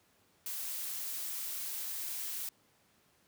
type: noise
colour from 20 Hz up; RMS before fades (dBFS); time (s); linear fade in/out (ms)
blue; -39; 0.46-2.49; 2
effects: pink hiss -69 dBFS RMS until 3.27 s + high-pass 100 Hz 12 dB/octave